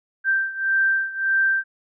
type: beating tone pair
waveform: sine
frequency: 1568 / 1569.7 Hz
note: G6 / G6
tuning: 0 / +2 cents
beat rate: 1.7 Hz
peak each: -20 / -23 dBFS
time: 0.24-1.64 s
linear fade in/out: 50 ms
effects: none